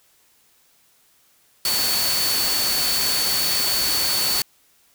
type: tone in noise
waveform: sine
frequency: 4462 Hz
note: C#8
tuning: 11 cents sharp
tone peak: -22 dBFS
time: 1.65-4.42 s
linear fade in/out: 2 ms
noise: white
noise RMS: -23 dBFS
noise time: 1.65-4.42 s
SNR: -2 dB
effects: white hiss -59 dBFS RMS until 4.94 s